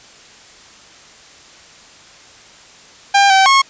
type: tone with pitch steps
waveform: sawtooth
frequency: 798 / 771 / 1090 Hz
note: G5 / G5 / C#6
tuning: +31 / -29 / -29 cents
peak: -4 dBFS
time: 3.14-3.62 s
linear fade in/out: 10 ms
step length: 160 ms
effects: white hiss -42 dBFS RMS until 3.69 s + resampled to 16000 Hz